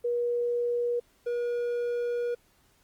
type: tone pair in turn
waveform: sine / triangle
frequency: 480 / 480 Hz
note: B4 / B4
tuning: -49 / -49 cents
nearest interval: unison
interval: 0 cents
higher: neither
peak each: -25 dBFS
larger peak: neither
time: 0.04-1 / 1.26-2.35 s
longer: second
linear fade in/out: 10 ms
effects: pink hiss -65 dBFS RMS until 2.83 s + Opus 32 kbps